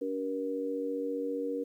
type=harmonic tone; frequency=94.9 Hz; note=F#2; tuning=44 cents sharp; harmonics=3 / 4 / 5; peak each=-35 / -42 / -33 dBFS; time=0.01-1.64 s; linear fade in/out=10 ms; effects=11-bit